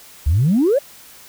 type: exponential sweep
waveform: sine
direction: up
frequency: 66.1 to 602 Hz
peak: -11 dBFS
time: 0.26-0.79 s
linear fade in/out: 10 ms
effects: tanh soft clip ceiling -8 dBFS + white hiss -43 dBFS RMS until 1.28 s